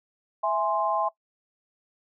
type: chord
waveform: sine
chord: E augmented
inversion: none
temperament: equal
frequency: 659.3 / 830.6 / 1046.5 Hz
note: E5 / G#5 / B#5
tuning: 0 / 0 / 0 cents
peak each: -27 dBFS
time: 0.43-1.09 s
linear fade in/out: 10 ms
effects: noise-tail reverb RT60 0.1 s tail -19 dB re dry